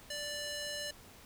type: tone with band-pass filter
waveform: square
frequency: 587.3 Hz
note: D5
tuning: in tune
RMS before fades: -40 dBFS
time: 0.1-0.91 s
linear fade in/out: 5 ms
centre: 5000 Hz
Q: 0.74
effects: pink hiss -56 dBFS RMS until 1.25 s